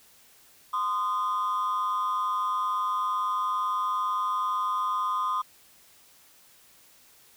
triangle ring-modulated tone, 1132 Hz, C#6, 36 cents sharp, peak -19 dBFS, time 0.73-5.42 s, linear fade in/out 10 ms, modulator 98.9 Hz, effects tanh soft clip ceiling -19 dBFS + white hiss -57 dBFS RMS until 7.36 s

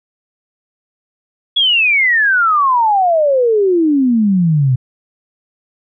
sine exponential sweep, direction down, 3407 to 123.1 Hz, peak -9 dBFS, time 1.56-4.76 s, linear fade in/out 10 ms, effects none

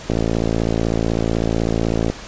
click train, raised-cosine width 2 ms, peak -5 dBFS, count 113, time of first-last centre 0.1-2.1 s, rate 56 Hz, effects pink hiss -35 dBFS RMS until 2.27 s + resampled to 16000 Hz

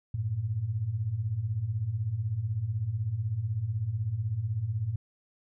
sine beating tone pair, 96.6 / 112.6 Hz, G2 / A2, -25 / +40 cents, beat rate 16 Hz, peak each -34 / -29 dBFS, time 0.14-4.96 s, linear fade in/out 5 ms, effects none

